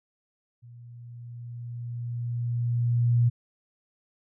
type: tone with level ramp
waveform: sine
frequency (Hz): 119.4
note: A#2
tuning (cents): +42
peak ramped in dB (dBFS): -45 to -17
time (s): 0.62-3.3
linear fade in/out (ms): 20
effects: none